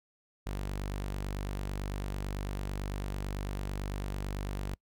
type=tone; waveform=sawtooth; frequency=49 Hz; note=G1; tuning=in tune; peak=-30 dBFS; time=0.46-4.75 s; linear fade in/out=10 ms; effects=noise-tail reverb RT60 0.1 s tail -26 dB re dry